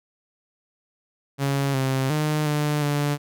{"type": "tone with pitch steps", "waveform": "sawtooth", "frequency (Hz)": [138.9, 133, 152.2, 148.9, 145.4], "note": ["C#3", "C3", "D#3", "D3", "D3"], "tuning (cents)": [4, 29, -38, 24, -17], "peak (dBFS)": -17, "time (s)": [1.38, 3.18], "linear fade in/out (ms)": 50, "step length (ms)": 360, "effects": []}